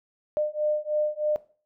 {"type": "beating tone pair", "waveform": "sine", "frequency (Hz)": [602, 605.2], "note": ["D5", "D#5"], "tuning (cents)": [43, -48], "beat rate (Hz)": 3.2, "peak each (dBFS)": -27, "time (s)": [0.37, 1.36], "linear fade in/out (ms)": 0, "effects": ["noise-tail reverb RT60 0.4 s tail -17 dB re dry"]}